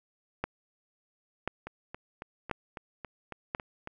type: two click trains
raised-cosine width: 0.5 ms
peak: -15 / -24 dBFS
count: 4 / 9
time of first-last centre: 0.44-3.549 / 1.67-3.874 s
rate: 0.965 / 3.63 Hz
effects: none